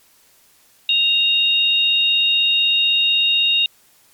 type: tone pair together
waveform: sine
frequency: 2794 / 3730 Hz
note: F7 / A#7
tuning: 0 / 0 cents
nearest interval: perfect fourth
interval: 500 cents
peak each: -16 dBFS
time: 0.89-3.66 s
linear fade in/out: 2 ms
effects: white hiss -54 dBFS RMS until 4.13 s + MP3 96 kbps